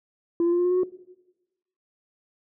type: tone with pitch steps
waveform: sine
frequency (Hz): 340 / 344.5 / 349.2 / 353.8 / 358.6 / 363.4 / 368.2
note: F4 / F4 / F4 / F4 / F4 / F#4 / F#4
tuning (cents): -46 / -24 / 0 / +23 / +46 / -31 / -8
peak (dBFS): -17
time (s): 0.4-0.834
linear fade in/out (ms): 2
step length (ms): 62
effects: noise-tail reverb RT60 1.0 s tail -18 dB re dry + tanh soft clip ceiling -17 dBFS